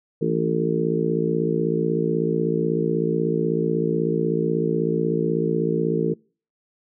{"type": "harmonic tone with a mistuned harmonic", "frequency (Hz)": 56.2, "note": "A1", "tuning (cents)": 37, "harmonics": [3, 4, 5, 6, 7, 8], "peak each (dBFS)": [-25, -28, -30, -27, -27, -24], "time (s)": [0.21, 6.14], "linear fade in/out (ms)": 10, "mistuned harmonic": 3, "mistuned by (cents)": -63, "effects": ["noise-tail reverb RT60 0.4 s tail -25 dB re dry"]}